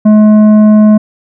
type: tone with tanh clipping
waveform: triangle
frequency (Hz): 213.1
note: G#3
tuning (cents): +45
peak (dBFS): -3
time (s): 0.05-0.98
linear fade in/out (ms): 10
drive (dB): 13
effects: none